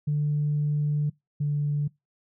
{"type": "tone pair in turn", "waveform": "sine", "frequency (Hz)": [148, 146.22], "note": ["D3", "D3"], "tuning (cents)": [14, -7], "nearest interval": "unison", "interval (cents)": 21, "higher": "first", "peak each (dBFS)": [-21, -22], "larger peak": "first", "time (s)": [[0.07, 1.1], [1.4, 1.88]], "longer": "first", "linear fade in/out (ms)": 10, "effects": ["noise-tail reverb RT60 0.2 s tail -24 dB re dry", "tanh soft clip ceiling -18 dBFS"]}